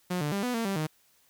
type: tone with pitch steps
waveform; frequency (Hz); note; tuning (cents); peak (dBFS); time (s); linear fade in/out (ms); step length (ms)
sawtooth; 179.7 / 148 / 199.3 / 247.4 / 228.8 / 195.9 / 155.1; F3 / D3 / G3 / B3 / A#3 / G3 / D#3; +50 / +14 / +29 / +3 / -32 / -1 / -5; -24; 0.1-0.87; 10; 110
effects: white hiss -65 dBFS RMS until 1.29 s